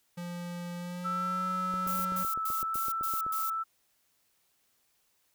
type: tone with pitch glide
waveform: square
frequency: 174.61 to 184.14 Hz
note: F3 to F#3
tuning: 0 to -8 cents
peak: -37 dBFS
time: 0.17-2.24 s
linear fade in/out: 10 ms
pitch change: +92 cents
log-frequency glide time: 0.76-1.45 s
type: tone with vibrato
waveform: sine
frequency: 1319 Hz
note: E6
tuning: 1 cent sharp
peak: -30 dBFS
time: 1.04-3.64 s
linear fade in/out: 20 ms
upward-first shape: triangle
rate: 1.2 Hz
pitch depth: 18 cents each way
type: click train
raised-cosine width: 2 ms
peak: -32 dBFS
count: 13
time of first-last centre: 1.74-3.265 s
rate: 7.87 Hz
type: noise bursts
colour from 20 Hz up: violet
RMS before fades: -37 dBFS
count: 6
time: 1.87-3.5 s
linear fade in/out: 5 ms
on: 180 ms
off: 110 ms
effects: white hiss -72 dBFS RMS until 5.34 s